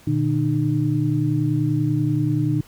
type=tone cluster; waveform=sine; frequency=120.7 / 151.1 / 303.1 Hz; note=B2 / D3 / D#4; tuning=-39 / +50 / -45 cents; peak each=-22 dBFS; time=0.07-2.61 s; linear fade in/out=5 ms; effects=pink hiss -50 dBFS RMS until 2.67 s